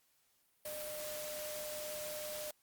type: tone in noise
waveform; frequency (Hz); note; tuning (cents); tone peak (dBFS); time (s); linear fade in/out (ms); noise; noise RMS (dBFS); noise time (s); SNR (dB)
sine; 604; D5; +48; -43; 0.65-2.51; 5; white; -45; 0.65-2.51; -1
effects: white hiss -74 dBFS RMS until 2.62 s + Opus 48 kbps